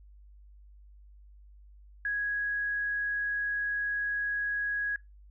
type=tone; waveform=sine; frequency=1661.2 Hz; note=G#6; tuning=in tune; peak=-28 dBFS; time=2.05-4.96 s; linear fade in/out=2 ms; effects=noise-tail reverb RT60 0.2 s tail -22 dB re dry + added 50 Hz sine -51 dBFS peak until 5.3 s